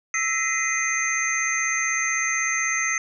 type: tone cluster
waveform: sine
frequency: 1315 / 1910 / 2046 / 2471 / 6280 Hz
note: E6 / A#6 / C7 / D#7 / G8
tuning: -5 / +42 / -39 / -13 / +2 cents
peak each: -30 / -30 / -25 / -32 / -26 dBFS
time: 0.14-2.98 s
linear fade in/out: 2 ms
effects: none